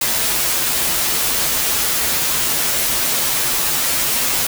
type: noise with comb filter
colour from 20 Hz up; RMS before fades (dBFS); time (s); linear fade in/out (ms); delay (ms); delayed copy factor
white; -18; 0.01-4.47; 5; 10; -0.65
effects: none